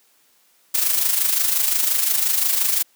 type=noise with amplitude modulation; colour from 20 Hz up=blue; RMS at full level=-17 dBFS; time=0.74-2.83 s; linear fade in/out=10 ms; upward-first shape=sine; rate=25.7 Hz; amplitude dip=55%; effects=white hiss -59 dBFS RMS until 2.95 s + high-pass 200 Hz 12 dB/octave